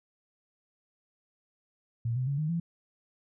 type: tone with pitch steps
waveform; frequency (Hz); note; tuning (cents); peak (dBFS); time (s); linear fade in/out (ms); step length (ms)
sine; 116.6 / 127.89 / 140.27 / 153.85 / 168.75; A#2 / C3 / C#3 / D#3 / E3; +1 / -39 / +21 / -19 / +41; -27; 2.05-2.6; 5; 110
effects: none